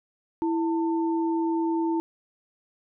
sine tone pair together, 329.6 / 895.3 Hz, E4 / A5, 0 / +30 cents, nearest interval octave + perfect fourth, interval 1730 cents, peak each -23 / -31 dBFS, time 0.42-2 s, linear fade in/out 0 ms, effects none

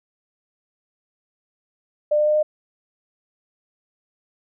sine tone with pitch steps, 598 / 601.8 / 605.6 / 609.5 Hz, D5 / D5 / D#5 / D#5, +31 / +42 / -47 / -36 cents, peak -15 dBFS, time 2.11-2.43 s, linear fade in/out 10 ms, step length 80 ms, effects none

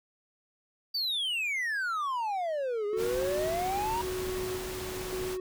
triangle exponential two-way sweep, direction down then up, 4699 to 406.3 to 966 Hz, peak -27 dBFS, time 0.94-4.02 s, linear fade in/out 10 ms, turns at 2.86 s
triangle tone with tremolo, 370 Hz, F#4, in tune, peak -30 dBFS, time 2.93-5.4 s, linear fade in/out 2 ms, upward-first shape square, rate 0.91 Hz, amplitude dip 45%
pink noise, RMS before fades -39 dBFS, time 2.96-5.38 s, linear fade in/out 50 ms
effects none

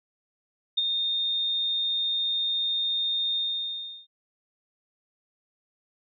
sine tone with ADSR envelope, 3657 Hz, A#7, 34 cents flat, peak -19 dBFS, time 0.77-4.07 s, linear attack 11 ms, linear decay 25 ms, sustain -5 dB, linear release 710 ms, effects none

